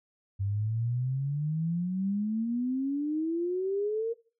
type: exponential sweep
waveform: sine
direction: up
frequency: 96.7 to 466.7 Hz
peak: -27 dBFS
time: 0.39-4.14 s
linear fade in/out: 20 ms
effects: noise-tail reverb RT60 0.4 s tail -20 dB re dry